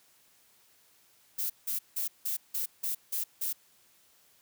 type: noise bursts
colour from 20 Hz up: violet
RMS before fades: -32 dBFS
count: 8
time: 1.38-3.53 s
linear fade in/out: 10 ms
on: 120 ms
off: 170 ms
effects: white hiss -64 dBFS RMS until 4.41 s + high-pass 60 Hz 12 dB/octave